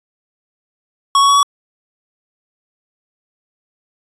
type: tone with pitch steps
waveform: square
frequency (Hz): 1108.7 / 1116.4 / 1124.2 / 1132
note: C#6 / C#6 / C#6 / C#6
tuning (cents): 0 / +12 / +24 / +36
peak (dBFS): -9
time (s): 1.15-1.43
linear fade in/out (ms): 2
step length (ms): 70
effects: resampled to 22050 Hz